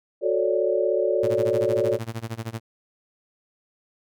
sine chord, D major seventh, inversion first, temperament just, 367.1 / 440.5 / 550.6 / 587.3 Hz, F#4 / A4 / C#5 / D5, -14 / +2 / -12 / 0 cents, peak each -25 dBFS, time 0.21-1.99 s, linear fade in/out 50 ms
sawtooth tone with tremolo, 113.9 Hz, A#2, 40 cents flat, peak -23 dBFS, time 1.23-2.6 s, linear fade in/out 5 ms, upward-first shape sine, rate 13 Hz, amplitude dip 95%
effects none

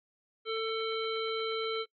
harmonic tone, 445.8 Hz, A4, 23 cents sharp, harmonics 1 / 3 / 5 / 7 / 9, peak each -32 / -38 / -42 / -40 / -42 dBFS, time 0.45-1.86 s, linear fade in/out 50 ms, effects noise-tail reverb RT60 0.1 s tail -21 dB re dry

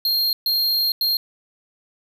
square tone bursts at uneven times, 4216 Hz, C8, 12 cents sharp, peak -18 dBFS, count 3, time 0.05-0.33 / 0.46-0.92 / 1.01-1.17 s, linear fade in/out 2 ms, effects none

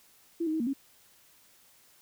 sine tone with pitch steps, 335.5 / 312.5 / 318.7 / 234.7 / 273.5 Hz, E4 / D#4 / D#4 / A#3 / C#4, +31 / +8 / +42 / +12 / -23 cents, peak -27 dBFS, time 0.4-0.735 s, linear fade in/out 10 ms, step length 67 ms, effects white hiss -61 dBFS RMS until 2.01 s

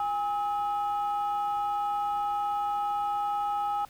sine tone pair together, 819 / 1282.6 Hz, G#5 / E6, -24 / -48 cents, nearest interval minor sixth, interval 776 cents, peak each -26 / -32 dBFS, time 0-3.85 s, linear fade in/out 2 ms, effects tanh soft clip ceiling -22 dBFS + pink hiss -55 dBFS RMS until 3.89 s

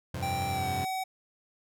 sawtooth chord, F suspended second, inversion none, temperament equal, 87.31 / 98 / 130.81 Hz, F2 / G2 / C3, 0 / 0 / 0 cents, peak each -33 dBFS, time 0.14-0.85 s, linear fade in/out 5 ms
square tone with pitch glide, 784 to 755.5 Hz, G5 to F#5, 0 to +36 cents, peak -31 dBFS, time 0.22-1.04 s, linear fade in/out 10 ms, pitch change -64 cents, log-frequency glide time 0.49-0.67 s
effects none

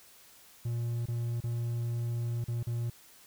triangle tone with dropouts, 118.1 Hz, A#2, 23 cents sharp, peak -28 dBFS, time 0.65-2.9 s, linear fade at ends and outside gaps 5 ms, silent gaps 1.058-1.083 / 1.405-1.438 / 2.443-2.481 / 2.63-2.669 s, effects white hiss -57 dBFS RMS until 3.26 s

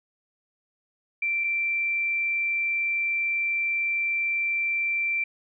sine tone pair in turn, 2349 / 2349 Hz, D7 / D7, 0 / 0 cents, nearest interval unison, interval 0 cents, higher neither, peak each -23 dBFS, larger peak neither, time 1.22-1.44 / 1.44-5.24 s, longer second, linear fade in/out 5 ms, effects none

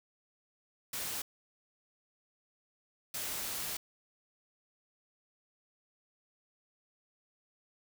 white noise bursts at uneven times, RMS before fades -38 dBFS, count 2, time 0.93-1.22 / 3.14-3.77 s, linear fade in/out 5 ms, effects none

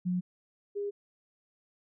sine tone pair in turn, 180.3 / 406.3 Hz, F#3 / G#4, -45 / -38 cents, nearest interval octave + major second, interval 1407 cents, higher second, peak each -27 / -31 dBFS, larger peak first, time 0.05-0.21 / 0.75-0.91 s, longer neither, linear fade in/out 20 ms, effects none

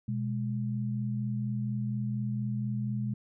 sine tone pair together, 123.47 / 207.7 Hz, B2 / G#3, 0 / 0 cents, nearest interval major sixth, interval 900 cents, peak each -31 / -33 dBFS, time 0.08-3.14 s, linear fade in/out 5 ms, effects none

